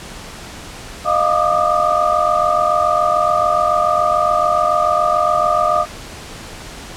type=tone cluster; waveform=sine; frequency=616 / 700 / 1186 / 1233 Hz; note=D#5 / F5 / D6 / D#6; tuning=-17 / +4 / +17 / -16 cents; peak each=-18 dBFS; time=1.04-5.86 s; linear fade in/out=50 ms; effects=pink hiss -33 dBFS RMS until 6.96 s + low-pass 9000 Hz 12 dB/octave

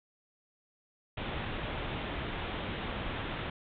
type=low-pass noise; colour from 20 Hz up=pink; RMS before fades=-37 dBFS; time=1.17-3.5 s; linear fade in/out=5 ms; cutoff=3700 Hz; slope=96 dB/octave; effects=none

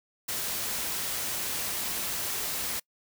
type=noise; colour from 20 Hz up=white; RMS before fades=-32 dBFS; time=0.28-2.8 s; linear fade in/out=10 ms; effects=noise-tail reverb RT60 0.1 s tail -26 dB re dry

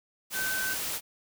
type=tone in noise; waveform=sine; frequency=1531 Hz; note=G6; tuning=41 cents flat; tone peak=-30 dBFS; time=0.33-0.77 s; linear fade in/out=50 ms; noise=white; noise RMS=-33 dBFS; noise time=0.3-1.01 s; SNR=0 dB; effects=none

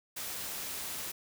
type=noise; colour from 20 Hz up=white; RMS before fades=-39 dBFS; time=0.16-1.12 s; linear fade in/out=10 ms; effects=none

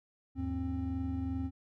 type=tone cluster; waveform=triangle; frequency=79 / 101.7 / 265 Hz; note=D#2 / G#2 / C4; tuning=+27 / -36 / +22 cents; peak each=-35 / -39 / -33 dBFS; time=0.35-1.51 s; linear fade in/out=50 ms; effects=none

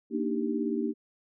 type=chord; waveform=sine; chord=Eb major seventh; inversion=second; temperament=equal; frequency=233.1 / 293.7 / 311.1 / 392 Hz; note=Bb3 / D4 / Eb4 / G4; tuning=0 / 0 / 0 / 0 cents; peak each=-31 / -33 / -33 / -33 dBFS; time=0.1-0.94 s; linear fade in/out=50 ms; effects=none

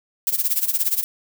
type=noise with tremolo; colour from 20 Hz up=violet; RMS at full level=-18 dBFS; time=0.27-1.04 s; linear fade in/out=0 ms; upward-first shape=sine; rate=17 Hz; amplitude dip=85%; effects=none

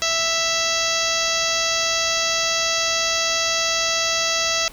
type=harmonic tone with a mistuned harmonic; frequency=659 Hz; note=E5; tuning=1 cent flat; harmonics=1 / 2 / 3 / 4 / 5 / 6 / 7 / 8 / 9 / 10; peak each=-28 / -28 / -28 / -28 / -28 / -28 / -28 / -28 / -28 / -28 dBFS; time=0.02-4.68 s; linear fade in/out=0 ms; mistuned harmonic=4; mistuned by=+20 cents; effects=pink hiss -43 dBFS RMS until 4.72 s

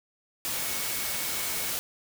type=tone in noise; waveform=sine; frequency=2217 Hz; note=C#7; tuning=in tune; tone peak=-42 dBFS; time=0.57-1.7 s; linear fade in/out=0 ms; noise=white; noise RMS=-31 dBFS; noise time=0.45-1.79 s; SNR=-14 dB; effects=none

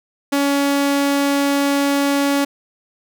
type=tone; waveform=sawtooth; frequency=281.4 Hz; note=C#4; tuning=26 cents sharp; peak=-11 dBFS; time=0.32-2.45 s; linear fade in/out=10 ms; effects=none

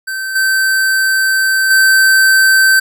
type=tone with level steps; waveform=square; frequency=1547 Hz; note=G6; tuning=23 cents flat; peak=-19 / -11 / -7 dBFS; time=0.07-2.8 s; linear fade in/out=10 ms; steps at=0.35 / 1.7 s; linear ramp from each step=10 ms; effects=none

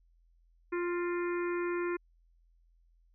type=harmonic tone with a mistuned harmonic; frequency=349.2 Hz; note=F4; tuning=in tune; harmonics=1 / 3 / 4 / 5 / 6 / 7; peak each=-31 / -41 / -43 / -45 / -47 / -48 dBFS; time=0.72-1.97 s; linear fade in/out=10 ms; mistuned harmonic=5; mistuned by=+29 cents; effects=added 42 Hz sine -63 dBFS peak until 3.14 s

